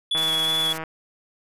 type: tone with vibrato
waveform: triangle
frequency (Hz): 3400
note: G#7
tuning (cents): +40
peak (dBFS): -19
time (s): 0.11-0.73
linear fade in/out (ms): 5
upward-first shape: square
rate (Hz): 2.8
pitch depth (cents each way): 14
type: click train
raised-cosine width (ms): 0.5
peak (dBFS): -17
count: 111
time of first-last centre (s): 0.15-0.838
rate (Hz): 160
type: noise with tremolo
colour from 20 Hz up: white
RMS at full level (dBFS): -34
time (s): 0.17-0.78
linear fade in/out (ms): 5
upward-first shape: triangle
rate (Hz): 19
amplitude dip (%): 45
effects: resampled to 32000 Hz